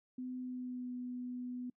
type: tone with pitch glide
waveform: sine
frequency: 253.3 to 248.2 Hz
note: B3 to B3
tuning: +44 to +9 cents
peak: -39 dBFS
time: 0.18-1.7 s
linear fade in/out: 5 ms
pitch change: -35 cents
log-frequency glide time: 0.37-0.93 s
effects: noise-tail reverb RT60 0.1 s tail -26 dB re dry